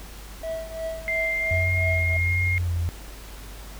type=tone with tremolo; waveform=triangle; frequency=650 Hz; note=E5; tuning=24 cents flat; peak=-24 dBFS; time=0.43-2.17 s; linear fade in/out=5 ms; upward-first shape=triangle; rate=2.9 Hz; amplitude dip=85%
type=tone with pitch glide; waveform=sine; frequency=2094 to 2136 Hz; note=C7 to C7; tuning=+1 to +35 cents; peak=-23 dBFS; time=1.08-2.58 s; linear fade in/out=0 ms; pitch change=+34 cents; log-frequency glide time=1.3-1.78 s
type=tone with vibrato; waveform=sine; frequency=87.31 Hz; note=F2; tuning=in tune; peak=-22 dBFS; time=1.51-2.89 s; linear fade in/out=0 ms; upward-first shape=sine; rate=1.3 Hz; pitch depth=47 cents each way
effects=added 50 Hz sine -39 dBFS peak until 3.79 s + pink hiss -44 dBFS RMS until 3.79 s